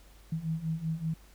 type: beating tone pair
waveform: sine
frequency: 157.8 / 163 Hz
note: D#3 / E3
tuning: +25 / -19 cents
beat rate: 5.2 Hz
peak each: -35 / -32 dBFS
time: 0.32-1.14 s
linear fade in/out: 5 ms
effects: added 50 Hz sine -54 dBFS peak until 1.34 s + pink hiss -60 dBFS RMS until 1.34 s